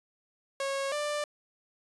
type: tone pair in turn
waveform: sawtooth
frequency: 548 / 591.5 Hz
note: C#5 / D5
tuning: -20 / +12 cents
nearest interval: minor second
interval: 132 cents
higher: second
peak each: -26 dBFS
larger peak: neither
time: 0.6-0.92 / 0.92-1.24 s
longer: neither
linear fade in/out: 2 ms
effects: resampled to 24000 Hz